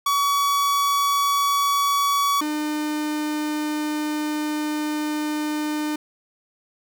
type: tone pair in turn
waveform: 45% pulse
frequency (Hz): 1132 / 302.3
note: C#6 / D#4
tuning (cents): +36 / -50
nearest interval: octave + major seventh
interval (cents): 2286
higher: first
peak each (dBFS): -18 / -23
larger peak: first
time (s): 0.06-2.41 / 2.41-5.96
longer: second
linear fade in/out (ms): 5
effects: none